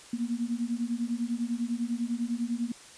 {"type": "beating tone pair", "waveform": "sine", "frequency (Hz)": [231.6, 241.6], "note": ["A#3", "B3"], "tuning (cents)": [-11, -38], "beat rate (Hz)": 10, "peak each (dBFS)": -31, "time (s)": [0.13, 2.72], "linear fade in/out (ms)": 5, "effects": ["white hiss -50 dBFS RMS until 2.97 s", "resampled to 22050 Hz"]}